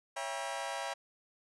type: chord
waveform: sawtooth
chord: C# diminished seventh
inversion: none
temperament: just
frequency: 554.4 / 665.2 / 798.3 / 957.9 Hz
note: C#5 / E5 / G5 / Bb5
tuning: 0 / +16 / +31 / +47 cents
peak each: -39 / -38 / -37 / -38 dBFS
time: 0.16-0.94 s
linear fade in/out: 10 ms
effects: resampled to 24000 Hz